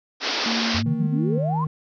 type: band-pass noise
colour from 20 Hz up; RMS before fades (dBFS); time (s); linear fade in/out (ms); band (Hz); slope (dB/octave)
white; -25; 0.2-0.83; 50; 230 to 5600; 96
type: tone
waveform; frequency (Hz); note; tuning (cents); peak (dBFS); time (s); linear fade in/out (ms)
sine; 228.8; A#3; -32; -24; 0.46-1.38; 2
type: exponential sweep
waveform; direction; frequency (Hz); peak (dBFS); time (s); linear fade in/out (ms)
sine; up; 82.41 to 1108.7; -24; 0.74-1.65; 10
type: tone with vibrato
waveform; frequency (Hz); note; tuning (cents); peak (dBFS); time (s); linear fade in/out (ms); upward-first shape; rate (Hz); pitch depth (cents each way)
triangle; 155.56; D#3; 0; -20; 0.86-1.67; 2; square; 3.2; 23
effects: none